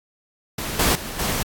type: noise with level steps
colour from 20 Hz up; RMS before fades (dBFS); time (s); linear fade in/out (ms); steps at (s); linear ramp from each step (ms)
pink; -28 / -18 / -32 / -24; 0.58-1.43; 5; 0.79 / 0.95 / 1.19; 5
effects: AAC 64 kbps